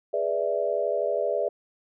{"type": "chord", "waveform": "sine", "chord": "E dominant seventh", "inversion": "first", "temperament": "equal", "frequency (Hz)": [415.3, 493.9, 587.3, 659.3], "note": ["G#4", "B4", "D5", "E5"], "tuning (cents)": [0, 0, 0, 0], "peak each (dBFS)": [-30, -30, -27, -29], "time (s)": [0.13, 1.49], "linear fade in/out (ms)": 10, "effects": []}